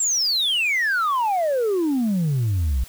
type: exponential sweep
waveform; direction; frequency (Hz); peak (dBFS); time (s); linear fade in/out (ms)
sine; down; 7660 to 58.27; -16; 0-2.84; 5
effects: tanh soft clip ceiling -17 dBFS + white hiss -45 dBFS RMS until 2.88 s